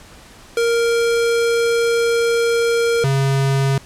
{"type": "tone pair in turn", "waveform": "square", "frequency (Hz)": [466.2, 136.42], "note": ["A#4", "C#3"], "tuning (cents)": [0, -27], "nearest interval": "octave + major sixth", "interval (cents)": 2127, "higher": "first", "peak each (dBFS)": -15, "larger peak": "neither", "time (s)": [[0.57, 3.04], [3.04, 3.78]], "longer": "first", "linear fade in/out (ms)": 2, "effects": ["pink hiss -43 dBFS RMS until 3.85 s", "low-pass 10000 Hz 12 dB/octave"]}